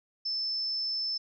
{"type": "tone", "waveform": "sine", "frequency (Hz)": 5274, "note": "E8", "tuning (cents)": 0, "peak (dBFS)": -29, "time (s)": [0.25, 1.18], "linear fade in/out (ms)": 10, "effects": []}